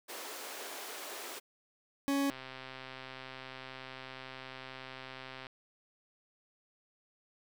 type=high-pass noise; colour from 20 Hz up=pink; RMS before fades=-44 dBFS; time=0.08-1.4 s; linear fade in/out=20 ms; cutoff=360 Hz; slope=24 dB/octave
type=tone; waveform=40% pulse; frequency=278.3 Hz; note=C#4; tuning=7 cents sharp; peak=-28 dBFS; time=2.08-2.3 s; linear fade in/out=0 ms
type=click train; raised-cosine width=0.3 ms; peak=-29 dBFS; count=416; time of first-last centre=2.3-5.468 s; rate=131 Hz
effects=none